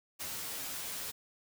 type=noise with comb filter; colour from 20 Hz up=white; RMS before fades=-40 dBFS; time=0.19-1.12 s; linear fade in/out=20 ms; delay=11 ms; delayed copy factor=+0.75; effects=none